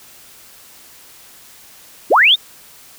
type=linear sweep; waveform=sine; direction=up; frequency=230 to 3793 Hz; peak=-7 dBFS; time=2.1-2.36 s; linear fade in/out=20 ms; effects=white hiss -43 dBFS RMS until 2.98 s